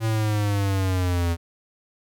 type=linear sweep; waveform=square; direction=down; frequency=112.8 to 83.6 Hz; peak=-21 dBFS; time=0-1.37 s; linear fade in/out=50 ms; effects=none